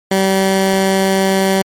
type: tone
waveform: 15% pulse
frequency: 192.3 Hz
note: G3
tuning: 33 cents flat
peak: -5 dBFS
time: 0.11-1.62 s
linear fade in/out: 5 ms
effects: MP3 64 kbps